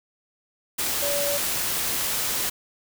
sine tone in noise, 572 Hz, D5, 46 cents flat, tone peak -26 dBFS, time 1.02-1.38 s, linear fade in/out 10 ms, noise white, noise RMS -26 dBFS, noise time 0.78-2.5 s, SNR -3 dB, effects none

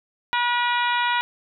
harmonic tone with a mistuned harmonic, 482.9 Hz, B4, 39 cents flat, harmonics 2 / 3 / 4 / 5 / 6 / 7 / 8, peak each -22 / -26 / -28 / -30 / -32 / -33 / -34 dBFS, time 0.33-1.21 s, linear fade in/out 0 ms, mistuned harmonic 8, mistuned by -19 cents, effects none

